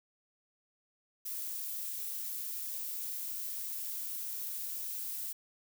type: noise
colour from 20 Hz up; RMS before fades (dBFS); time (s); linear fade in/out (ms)
violet; -39; 1.25-5.33; 10
effects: none